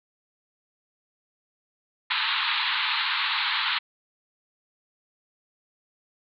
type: band-pass noise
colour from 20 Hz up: white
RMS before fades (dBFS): -26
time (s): 2.1-3.79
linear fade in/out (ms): 10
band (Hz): 860 to 4200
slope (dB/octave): 96
effects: none